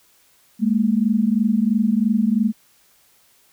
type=tone pair together; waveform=sine; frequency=206.6 / 229.6 Hz; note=G#3 / A#3; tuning=-9 / -26 cents; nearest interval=major second; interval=183 cents; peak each=-18 / -18 dBFS; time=0.59-2.53 s; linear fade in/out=50 ms; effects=white hiss -57 dBFS RMS until 3.52 s